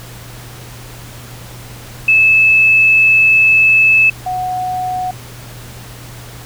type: tone pair in turn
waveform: sine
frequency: 2610 / 735.8 Hz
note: E7 / F#5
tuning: -18 / -10 cents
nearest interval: octave + minor seventh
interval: 2192 cents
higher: first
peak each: -6 / -16 dBFS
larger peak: first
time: 2.08-4.1 / 4.26-5.11 s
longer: first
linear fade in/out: 5 ms
effects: added 120 Hz sine -33 dBFS peak until 6.45 s + pink hiss -35 dBFS RMS until 6.45 s